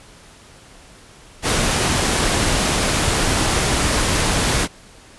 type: noise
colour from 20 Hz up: pink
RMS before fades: -18 dBFS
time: 1.42-4.68 s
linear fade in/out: 50 ms
effects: pink hiss -45 dBFS RMS until 5.18 s + resampled to 24000 Hz